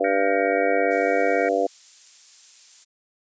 harmonic tone, 98 Hz, G2, in tune, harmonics 3 / 4 / 5 / 6 / 7, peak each -28 / -27 / -23 / -27 / -23 dBFS, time 0-1.67 s, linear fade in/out 10 ms
sine chord, G half-diminished seventh, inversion third, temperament just, 1411.2 / 1568 / 1881.6 / 2258 Hz, F6 / G6 / Bb6 / Db7, +18 / 0 / +16 / +31 cents, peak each -33 / -34 / -31 / -30 dBFS, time 0.04-1.49 s, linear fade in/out 5 ms
violet noise, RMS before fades -39 dBFS, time 0.9-2.85 s, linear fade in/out 20 ms
effects resampled to 16000 Hz

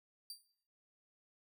sawtooth tone with exponential decay, 4692 Hz, D8, 2 cents flat, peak -39 dBFS, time 0.3-0.47 s, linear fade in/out 2 ms, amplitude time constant 35 ms, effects noise-tail reverb RT60 0.6 s tail -17 dB re dry

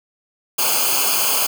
white noise with comb filter, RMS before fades -18 dBFS, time 0.58-1.47 s, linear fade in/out 10 ms, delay 0.53 ms, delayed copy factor -1, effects none

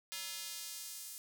square tone with high-pass filter sweep, 189.7 Hz, F#3, 43 cents sharp, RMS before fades -45 dBFS, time 0.12-1.18 s, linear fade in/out 0 ms, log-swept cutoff 3000 to 8200 Hz, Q 0.78, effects 11-bit

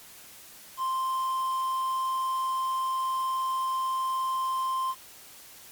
triangle tone with quantisation, 1046.5 Hz, C6, in tune, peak -24 dBFS, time 0.77-4.95 s, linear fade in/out 50 ms, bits 8, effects white hiss -49 dBFS RMS until 5.71 s + MP3 96 kbps

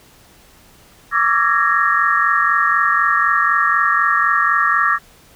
sine tone cluster, 1139 / 1183 / 1341 / 1670 / 1851 Hz, C#6 / D6 / E6 / G#6 / A#6, +47 / +12 / +29 / +9 / -13 cents, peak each -19 dBFS, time 1.11-4.99 s, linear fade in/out 50 ms, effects pink hiss -48 dBFS RMS until 5.35 s

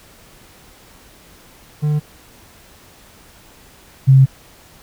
triangle / sine tone pair in turn, 150 / 133.63 Hz, D3 / C3, +37 / +37 cents, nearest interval major second, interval 200 cents, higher first, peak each -12 / -5 dBFS, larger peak second, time 1.82-2 / 4.07-4.26 s, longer second, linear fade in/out 20 ms, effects pink hiss -46 dBFS RMS until 4.82 s

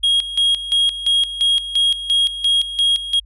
triangle tone with tremolo, 3274 Hz, G#7, 25 cents flat, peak -11 dBFS, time 0.03-3.2 s, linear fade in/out 10 ms, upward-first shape square, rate 2.9 Hz, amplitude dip 75%, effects added 50 Hz sine -41 dBFS peak until 3.25 s + resampled to 32000 Hz

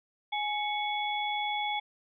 sine tone cluster, 836 / 2212 / 3397 Hz, G#5 / C#7 / G#7, +11 / -4 / +38 cents, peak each -31 / -35 / -36 dBFS, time 0.32-1.8 s, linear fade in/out 10 ms, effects none

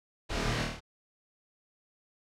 pink noise with echo, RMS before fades -34 dBFS, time 0.29-0.65 s, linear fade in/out 20 ms, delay 26 ms, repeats 6, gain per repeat -2 dB, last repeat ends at 0.806 s, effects low-pass 5000 Hz 12 dB/octave

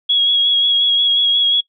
sine tone with vibrato, 3322 Hz, G#7, in tune, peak -11 dBFS, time 0.09-1.61 s, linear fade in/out 10 ms, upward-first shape sine, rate 5.6 Hz, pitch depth 22 cents each way, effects noise-tail reverb RT60 0.1 s tail -21 dB re dry

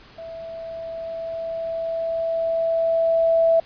sine tone with level ramp, 659.3 Hz, E5, in tune, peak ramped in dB -33 to -13 dBFS, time 0.18-3.6 s, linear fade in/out 5 ms, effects pink hiss -48 dBFS RMS until 3.65 s + resampled to 11025 Hz

